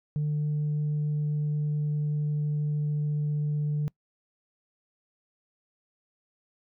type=tone with pitch glide; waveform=sine; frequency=149.6 to 148.65 Hz; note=D3 to D3; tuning=+32 to +21 cents; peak=-23 dBFS; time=0.16-3.88 s; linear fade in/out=0 ms; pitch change=-11 cents; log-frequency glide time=0.32-3.43 s; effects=noise-tail reverb RT60 0.1 s tail -25 dB re dry + tanh soft clip ceiling -23 dBFS